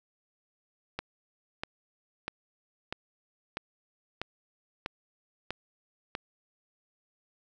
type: click train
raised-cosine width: 0.3 ms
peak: -17 dBFS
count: 9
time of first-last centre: 0.99-6.151 s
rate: 1.55 Hz
effects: none